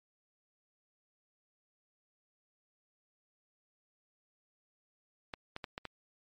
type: clicks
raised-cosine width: 0.3 ms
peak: -23 dBFS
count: 5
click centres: 5.338 / 5.564 / 5.642 / 5.779 / 5.853 s
effects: MP3 48 kbps